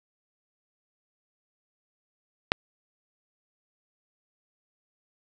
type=click; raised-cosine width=0.3 ms; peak=-3 dBFS; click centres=2.519 s; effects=none